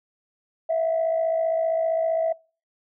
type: tone pair together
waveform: sine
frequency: 651.7 / 707 Hz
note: E5 / F5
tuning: -20 / +21 cents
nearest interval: minor second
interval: 141 cents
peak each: -20 / -29 dBFS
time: 0.69-2.33 s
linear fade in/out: 10 ms
effects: noise-tail reverb RT60 0.4 s tail -26 dB re dry + tanh soft clip ceiling -15 dBFS